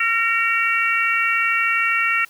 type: harmonic tone with a mistuned harmonic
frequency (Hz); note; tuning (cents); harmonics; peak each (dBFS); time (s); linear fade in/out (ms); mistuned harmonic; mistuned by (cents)
455.3; A#4; -41; 3 / 4 / 5 / 6; -22 / -22 / -22 / -22; 0-2.25; 5; 4; +34
effects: white hiss -50 dBFS RMS until 2.29 s